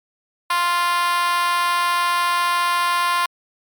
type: tone with high-pass filter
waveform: 5% pulse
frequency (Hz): 349.2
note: F4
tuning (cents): 0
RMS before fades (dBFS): -19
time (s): 0.5-3.26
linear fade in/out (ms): 5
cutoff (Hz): 1000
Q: 5.1
effects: MP3 96 kbps